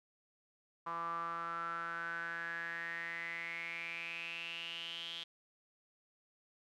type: tone with band-pass filter sweep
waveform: sawtooth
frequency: 168 Hz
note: E3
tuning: 33 cents sharp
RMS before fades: -42 dBFS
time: 0.86-5.24 s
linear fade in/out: 10 ms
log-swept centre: 1100 to 3300 Hz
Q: 9.1
effects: none